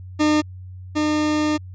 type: tone pair in turn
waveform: 40% pulse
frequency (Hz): 303.4 / 303.4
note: D#4 / D#4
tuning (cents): -44 / -44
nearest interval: unison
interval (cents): 0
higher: neither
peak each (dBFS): -14 / -17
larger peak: first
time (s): 0.19-0.42 / 0.95-1.58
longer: second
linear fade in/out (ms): 20
effects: added 92 Hz sine -34 dBFS peak until 1.74 s + resampled to 16000 Hz